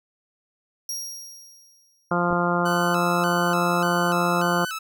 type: tone with exponential decay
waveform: sawtooth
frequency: 5630 Hz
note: F8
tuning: 13 cents sharp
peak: -24 dBFS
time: 0.89-2.14 s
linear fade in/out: 2 ms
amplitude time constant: 270 ms
type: harmonic tone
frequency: 174.61 Hz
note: F3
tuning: in tune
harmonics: 1 / 2 / 3 / 4 / 5 / 6 / 7 / 8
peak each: -25 / -28 / -28 / -28 / -30 / -29 / -28 / -28 dBFS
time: 2.11-4.65 s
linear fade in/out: 5 ms
type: clicks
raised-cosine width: 2 ms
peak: -21 / -19 dBFS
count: 2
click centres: 2.309 / 2.328 s
type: tone with vibrato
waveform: sawtooth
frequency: 1400 Hz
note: F6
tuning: 4 cents sharp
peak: -25 dBFS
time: 2.65-4.79 s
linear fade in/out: 10 ms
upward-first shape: square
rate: 1.7 Hz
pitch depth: 120 cents each way
effects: none